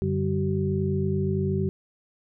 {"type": "tone cluster", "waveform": "sine", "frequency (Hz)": [93.5, 146.1, 194.9, 381.2], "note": ["F#2", "D3", "G3", "G4"], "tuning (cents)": [19, -9, -10, -48], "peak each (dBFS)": -28, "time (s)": [0.02, 1.69], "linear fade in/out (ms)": 0, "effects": []}